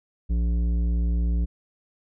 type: tone with tanh clipping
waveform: sine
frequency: 58.27 Hz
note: A#1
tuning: in tune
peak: -22 dBFS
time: 0.29-1.46 s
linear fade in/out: 20 ms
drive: 11 dB
effects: none